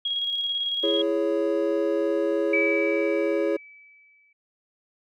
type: tone with tremolo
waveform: sine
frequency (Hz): 3295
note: G#7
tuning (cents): -14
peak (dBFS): -23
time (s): 0.05-1.02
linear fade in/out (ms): 5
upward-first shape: square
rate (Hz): 18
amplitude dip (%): 30
type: chord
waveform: triangle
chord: C# minor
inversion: first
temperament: just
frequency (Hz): 332.6 / 415.8 / 554.4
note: E4 / G#4 / C#5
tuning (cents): +16 / +2 / 0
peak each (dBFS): -24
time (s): 0.83-3.57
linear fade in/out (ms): 10
type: tone with exponential decay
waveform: sine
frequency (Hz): 2299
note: D7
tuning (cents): -37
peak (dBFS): -20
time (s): 2.53-4.33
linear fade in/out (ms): 5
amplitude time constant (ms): 390
effects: none